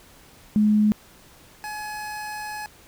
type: tone pair in turn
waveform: sine / 25% pulse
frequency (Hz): 211.5 / 846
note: G#3 / G#5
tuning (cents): +32 / +32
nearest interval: 2 octaves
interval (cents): 2400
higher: second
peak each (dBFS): -15 / -27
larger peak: first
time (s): 0.56-0.92 / 1.64-2.66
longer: second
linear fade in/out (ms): 0
effects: pink hiss -51 dBFS RMS until 2.87 s